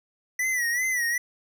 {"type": "tone with vibrato", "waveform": "square", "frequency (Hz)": 1960, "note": "B6", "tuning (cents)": -14, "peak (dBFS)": -24, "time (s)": [0.39, 1.18], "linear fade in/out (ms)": 5, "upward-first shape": "sine", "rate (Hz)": 2.6, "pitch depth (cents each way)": 93, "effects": []}